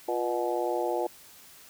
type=harmonic tone with a mistuned harmonic; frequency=122.1 Hz; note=B2; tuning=19 cents flat; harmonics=3 / 4 / 5 / 6 / 7; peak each=-31 / -32 / -33 / -34 / -34 dBFS; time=0.08-1.07 s; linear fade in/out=5 ms; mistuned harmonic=3; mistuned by=-71 cents; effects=white hiss -52 dBFS RMS until 1.69 s